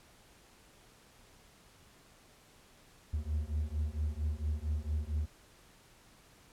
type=beating tone pair; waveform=triangle; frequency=73.42 / 77.82 Hz; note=D2 / D#2; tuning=0 / +1 cents; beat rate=4.4 Hz; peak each=-33 / -33 dBFS; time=3.13-5.26 s; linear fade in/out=10 ms; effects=pink hiss -61 dBFS RMS until 6.52 s + low-pass 12000 Hz 12 dB/octave